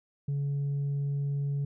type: tone with tanh clipping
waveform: sine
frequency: 141.4 Hz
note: C#3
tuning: 35 cents sharp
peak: -28 dBFS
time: 0.28-1.65 s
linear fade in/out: 5 ms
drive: 1 dB
effects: none